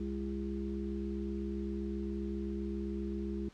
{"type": "harmonic tone", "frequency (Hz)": 67.6, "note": "C#2", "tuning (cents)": -43, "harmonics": [1, 3, 5, 6], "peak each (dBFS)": [-40, -38, -40, -46], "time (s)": [0, 3.49], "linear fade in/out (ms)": 5, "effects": ["pink hiss -61 dBFS RMS until 3.53 s", "low-pass 5000 Hz 12 dB/octave"]}